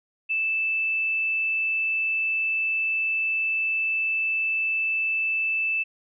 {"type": "tone", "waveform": "sine", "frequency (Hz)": 2637, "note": "E7", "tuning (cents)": 0, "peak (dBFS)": -22, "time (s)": [0.29, 5.84], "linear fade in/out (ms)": 20, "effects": []}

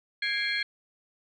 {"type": "tone cluster", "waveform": "sine", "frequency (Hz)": [1649, 2110, 2334, 3300, 4227], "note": ["G#6", "C7", "D7", "G#7", "C8"], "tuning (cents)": [-13, 14, -11, -12, 17], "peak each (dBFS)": [-30, -32, -34, -35, -33], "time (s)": [0.22, 0.63], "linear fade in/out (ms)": 5, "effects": ["tanh soft clip ceiling -17 dBFS"]}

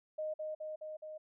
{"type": "tone with echo", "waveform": "sine", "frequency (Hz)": 619, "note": "D#5", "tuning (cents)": -9, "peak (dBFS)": -35, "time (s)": [0.18, 0.34], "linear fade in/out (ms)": 10, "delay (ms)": 210, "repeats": 4, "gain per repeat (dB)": -2, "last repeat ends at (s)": 1.18, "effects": []}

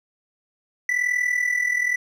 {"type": "tone with amplitude modulation", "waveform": "triangle", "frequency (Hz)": 1975.5, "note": "B6", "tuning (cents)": 0, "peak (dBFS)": -15, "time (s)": [0.89, 1.96], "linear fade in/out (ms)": 2, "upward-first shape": "sine", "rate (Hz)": 40.9, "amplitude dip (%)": 70, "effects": []}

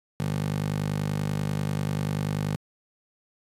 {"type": "tone with high-pass filter", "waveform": "15% pulse", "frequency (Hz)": 50.3, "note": "G1", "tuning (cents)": 45, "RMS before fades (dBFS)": -28, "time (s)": [0.2, 2.56], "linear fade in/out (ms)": 0, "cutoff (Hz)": 140, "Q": 2, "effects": ["resampled to 32000 Hz", "9-bit"]}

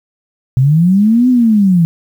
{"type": "linear two-way sweep", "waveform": "sine", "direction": "up then down", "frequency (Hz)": [123.47, 256.3, 161.9], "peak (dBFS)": -6, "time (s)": [0.57, 1.85], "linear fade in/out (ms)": 0, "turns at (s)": 1.29, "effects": ["7-bit"]}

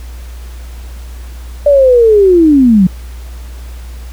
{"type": "linear sweep", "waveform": "sine", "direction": "down", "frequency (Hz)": [587.3, 175.5], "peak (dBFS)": -3, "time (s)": [1.66, 2.87], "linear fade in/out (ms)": 5, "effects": ["added 60 Hz sine -24 dBFS peak until 4.12 s", "pink hiss -39 dBFS RMS until 4.12 s"]}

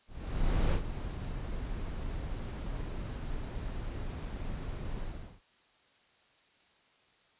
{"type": "noise with ADSR envelope", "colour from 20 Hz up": "brown", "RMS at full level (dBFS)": -26, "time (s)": [0.07, 5.41], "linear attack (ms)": 660, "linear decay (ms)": 75, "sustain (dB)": -11, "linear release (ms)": 390, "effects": ["white hiss -66 dBFS RMS until 7.39 s", "resampled to 8000 Hz"]}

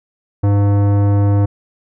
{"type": "tone with tanh clipping", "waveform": "sine", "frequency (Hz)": 101.1, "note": "G#2", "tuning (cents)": -46, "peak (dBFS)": -12, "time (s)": [0.43, 1.46], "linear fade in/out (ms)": 10, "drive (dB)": 17, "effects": []}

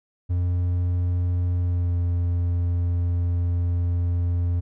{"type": "tone with pitch glide", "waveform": "triangle", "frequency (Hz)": [88.6, 87.18], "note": ["F2", "F2"], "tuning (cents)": [25, -3], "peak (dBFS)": -18, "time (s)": [0.29, 4.61], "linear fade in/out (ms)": 20, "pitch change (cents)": -28, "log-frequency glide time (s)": [1.56, 1.97], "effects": []}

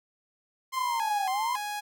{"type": "tone with vibrato", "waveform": "sawtooth", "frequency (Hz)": 932.3, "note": "A#5", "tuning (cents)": 0, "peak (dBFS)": -28, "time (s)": [0.72, 1.81], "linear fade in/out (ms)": 20, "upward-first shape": "square", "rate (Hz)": 1.8, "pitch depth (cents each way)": 200}
{"type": "linear two-way sweep", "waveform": "sine", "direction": "down then up", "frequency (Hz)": [1041, 745, 1040], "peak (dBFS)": -27, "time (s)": [0.76, 1.57], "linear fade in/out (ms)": 20, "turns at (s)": 1.3}
{"effects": []}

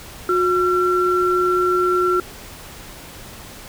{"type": "tone pair together", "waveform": "sine", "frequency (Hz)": [361.8, 1357.3], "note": ["F#4", "F6"], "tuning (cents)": [-39, -50], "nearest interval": "octave + major seventh", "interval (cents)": 2289, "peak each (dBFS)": [-17, -18], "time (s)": [0.29, 2.2], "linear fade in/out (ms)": 2, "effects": ["pink hiss -38 dBFS RMS until 3.68 s"]}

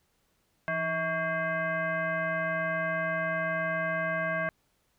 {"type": "tone with frequency modulation", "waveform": "sine", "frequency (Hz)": 1122, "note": "C#6", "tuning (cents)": 21, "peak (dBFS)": -27, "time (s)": [0.68, 4.49], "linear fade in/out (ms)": 0, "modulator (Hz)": 477, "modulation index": 1.8, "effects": ["pink hiss -72 dBFS RMS until 4.98 s"]}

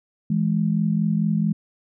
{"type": "tone pair together", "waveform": "sine", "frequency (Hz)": [164.81, 209.3], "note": ["E3", "G#3"], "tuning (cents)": [0, 14], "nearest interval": "major third", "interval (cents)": 414, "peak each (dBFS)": -21, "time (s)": [0.3, 1.53], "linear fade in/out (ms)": 5, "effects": []}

